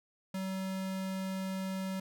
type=tone; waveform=square; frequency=190.1 Hz; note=F#3; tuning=47 cents sharp; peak=-35 dBFS; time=0.34-2 s; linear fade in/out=5 ms; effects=none